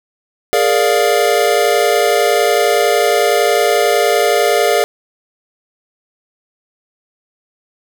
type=chord; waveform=square; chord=Bb dominant seventh; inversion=third; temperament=equal with one note detuned; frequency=415.3 / 466.2 / 587.3 / 700.5 Hz; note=Ab4 / Bb4 / D5 / F5; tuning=0 / 0 / 0 / +5 cents; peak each=-17 dBFS; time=0.53-4.84 s; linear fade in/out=0 ms; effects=none